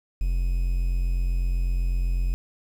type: tone with quantisation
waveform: triangle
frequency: 44 Hz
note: F1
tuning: 14 cents sharp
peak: -19 dBFS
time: 0.21-2.34 s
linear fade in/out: 0 ms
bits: 8
effects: none